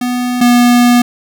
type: tone pair in turn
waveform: square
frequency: 246.9 / 242.7 Hz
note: B3 / B3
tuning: 0 / -30 cents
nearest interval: unison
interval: 30 cents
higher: first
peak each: -14 / -6 dBFS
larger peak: second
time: 0.01-0.41 / 0.41-1.02 s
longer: second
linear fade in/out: 5 ms
effects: none